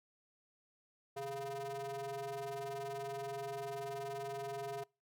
square ring-modulated tone, 140.6 Hz, C#3, 25 cents sharp, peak -38 dBFS, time 1.16-4.84 s, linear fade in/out 10 ms, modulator 552 Hz, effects noise-tail reverb RT60 0.3 s tail -26 dB re dry

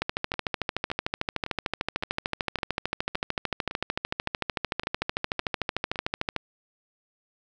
two click trains, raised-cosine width 0.3 ms, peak -18 / -10 dBFS, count 11 / 86, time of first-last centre 0.34-5.958 / 0.02-6.363 s, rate 1.78 / 13.4 Hz, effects none

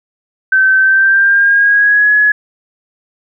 sine tone with pitch glide, 1541 to 1690.2 Hz, G6 to G#6, -30 to +30 cents, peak -6 dBFS, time 0.52-2.32 s, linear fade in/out 5 ms, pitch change +160 cents, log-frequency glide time 0.79-2.14 s, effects none

